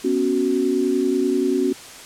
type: chord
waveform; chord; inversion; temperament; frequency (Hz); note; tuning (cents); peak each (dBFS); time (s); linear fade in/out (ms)
sine; B suspended second; none; equal; 246.9 / 277.2 / 370; B3 / C#4 / F#4; 0 / 0 / 0; -24 / -21 / -20; 0.04-1.73; 10
effects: white hiss -39 dBFS RMS until 2.05 s + low-pass 9000 Hz 12 dB/octave